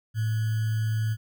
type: tone with sample-and-hold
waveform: sine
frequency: 110 Hz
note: A2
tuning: in tune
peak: -23 dBFS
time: 0.14-1.17 s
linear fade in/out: 50 ms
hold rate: 1575 Hz
effects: none